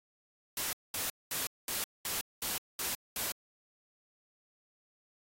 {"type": "noise bursts", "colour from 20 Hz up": "white", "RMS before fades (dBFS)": -35, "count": 8, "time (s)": [0.57, 3.32], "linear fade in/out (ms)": 2, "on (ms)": 160, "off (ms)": 210, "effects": ["AAC 48 kbps"]}